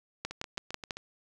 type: two click trains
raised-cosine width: 0.2 ms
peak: -16 / -23 dBFS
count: 5 / 6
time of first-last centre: 0.25-0.908 / 0.31-0.97 s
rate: 6.08 / 7.58 Hz
effects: none